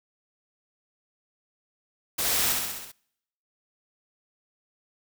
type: noise with echo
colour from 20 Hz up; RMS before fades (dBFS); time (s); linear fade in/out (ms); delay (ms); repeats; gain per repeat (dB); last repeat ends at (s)
white; -27; 2.18-2.53; 10; 65; 6; -3; 2.92
effects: noise-tail reverb RT60 0.8 s tail -26 dB re dry